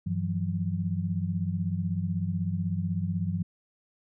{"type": "tone cluster", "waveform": "sine", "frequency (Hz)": [97.2, 165.4, 181.5], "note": ["G2", "E3", "F#3"], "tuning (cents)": [-14, 6, -33], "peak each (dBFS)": -31, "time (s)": [0.06, 3.43], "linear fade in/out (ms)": 10, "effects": []}